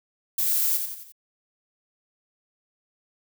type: noise with echo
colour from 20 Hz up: violet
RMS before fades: -24 dBFS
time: 0.38-0.77 s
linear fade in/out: 5 ms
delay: 88 ms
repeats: 4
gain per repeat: -6 dB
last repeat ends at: 1.122 s
effects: none